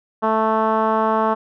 10% pulse tone with low-pass filter, 220 Hz, A3, in tune, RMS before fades -18 dBFS, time 0.22-1.35 s, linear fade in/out 20 ms, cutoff 1100 Hz, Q 1.9, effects none

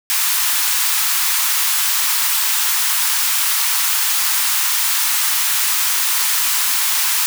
white high-pass noise, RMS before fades -17 dBFS, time 0.1-7.26 s, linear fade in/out 0 ms, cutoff 860 Hz, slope 48 dB/octave, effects none

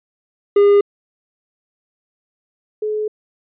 triangle / sine tone pair in turn, 405.9 / 426.6 Hz, G#4 / G#4, -40 / +46 cents, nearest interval minor second, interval 86 cents, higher second, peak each -6 / -18 dBFS, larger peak first, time 0.56-0.81 / 2.82-3.08 s, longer second, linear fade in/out 5 ms, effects resampled to 8000 Hz

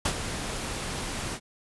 pink noise with ADSR envelope, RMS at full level -24 dBFS, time 0.05-1.4 s, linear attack 6 ms, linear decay 68 ms, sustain -9 dB, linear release 63 ms, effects resampled to 24000 Hz

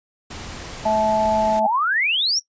pink noise, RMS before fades -34 dBFS, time 0.3-1.6 s, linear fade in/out 10 ms
harmonic tone, 216.8 Hz, A3, 25 cents flat, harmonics 1 / 3 / 4, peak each -27 / -19 / -19 dBFS, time 0.85-1.67 s, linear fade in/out 10 ms
sine exponential sweep, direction up, 728 to 5920 Hz, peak -17 dBFS, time 1.63-2.4 s, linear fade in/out 20 ms
effects noise-tail reverb RT60 0.1 s tail -19 dB re dry + resampled to 16000 Hz

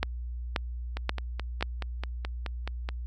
two click trains, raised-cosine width 0.3 ms, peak -10 / -18 dBFS, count 4 / 10, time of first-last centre 0.03-1.626 / 0.97-2.889 s, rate 1.88 / 4.69 Hz, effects added 60 Hz sine -33 dBFS peak until 3.06 s

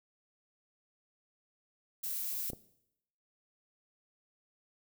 violet noise, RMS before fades -37 dBFS, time 2.03-2.51 s, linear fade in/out 10 ms
clicks, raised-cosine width 2 ms, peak -29 / -29 dBFS, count 2, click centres 2.501 / 2.533 s
effects noise-tail reverb RT60 0.8 s tail -19 dB re dry

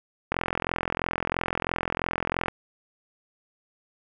click train, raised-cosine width 0.5 ms, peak -10 dBFS, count 94, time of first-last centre 0.32-2.483 s, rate 43 Hz, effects none

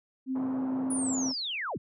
sine tone, 261.6 Hz, C4, in tune, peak -28 dBFS, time 0.26-1.34 s, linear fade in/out 50 ms
white band-pass noise, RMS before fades -42 dBFS, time 0.35-1.32 s, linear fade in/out 10 ms, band 110 to 940 Hz, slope 24 dB/octave
sine linear sweep, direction down, 9956 to 47.03 Hz, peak -31 dBFS, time 0.9-1.78 s, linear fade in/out 10 ms
effects none

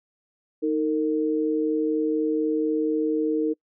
sine tone pair together, 312.2 / 456.1 Hz, D#4 / A#4, +6 / -38 cents, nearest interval perfect fifth, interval 656 cents, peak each -23 / -24 dBFS, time 0.62-3.54 s, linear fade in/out 20 ms, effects noise-tail reverb RT60 0.1 s tail -26 dB re dry

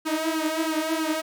sawtooth tone with flanger, 317.4 Hz, D#4, 35 cents sharp, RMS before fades -26 dBFS, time 0.05-1.22 s, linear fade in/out 20 ms, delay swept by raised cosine 0.67 to 4.97 ms, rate 3.1 Hz, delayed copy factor +0.75, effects none

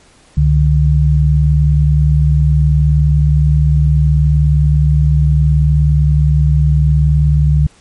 sine tone pair together, 69 / 148.29 Hz, C#2 / D3, -7 / +17 cents, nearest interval octave + minor second, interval 1324 cents, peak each -10 dBFS, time 0.37-7.67 s, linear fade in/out 5 ms, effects pink hiss -47 dBFS RMS until 7.8 s + MP3 48 kbps

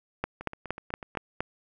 two click trains, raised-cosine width 0.5 ms, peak -13 / -24 dBFS, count 6 / 7, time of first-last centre 0.24-1.406 / 0.41-1.152 s, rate 4.29 / 8.09 Hz, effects none

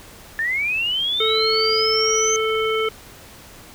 sine linear sweep, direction up, 1754 to 6270 Hz, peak -19 dBFS, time 0.39-2.36 s, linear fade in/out 0 ms
harmonic tone, 440 Hz, A4, in tune, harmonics 1 / 3 / 5 / 7, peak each -20 / -25 / -27 / -28 dBFS, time 1.2-2.89 s, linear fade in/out 5 ms
effects pink hiss -43 dBFS RMS until 3.74 s

